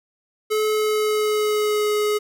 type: tone with pitch glide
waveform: square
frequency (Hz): 430 to 420.4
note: A4 to G#4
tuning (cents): -40 to +21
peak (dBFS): -19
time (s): 0.5-2.19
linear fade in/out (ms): 20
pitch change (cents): -39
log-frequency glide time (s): 0.66-1.9
effects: none